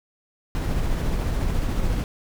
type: noise with tremolo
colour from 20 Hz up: brown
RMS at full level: -22 dBFS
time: 0.55-2.04 s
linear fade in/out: 0 ms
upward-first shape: sine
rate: 14 Hz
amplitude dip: 25%
effects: none